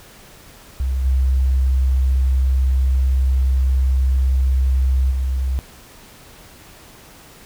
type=tone with level steps; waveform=sine; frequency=65.41 Hz; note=C2; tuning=in tune; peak=-17 / -13 / -17 dBFS; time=0.8-5.59 s; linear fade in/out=0 ms; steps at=1.04 / 5.1 s; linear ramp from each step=20 ms; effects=pink hiss -44 dBFS RMS until 7.45 s